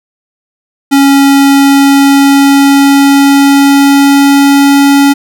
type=tone with pitch glide; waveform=square; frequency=277.2 to 280.1 Hz; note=C#4 to C#4; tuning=0 to +18 cents; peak=-3 dBFS; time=0.91-5.14 s; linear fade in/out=20 ms; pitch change=+18 cents; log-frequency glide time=1.29-4.8 s; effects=none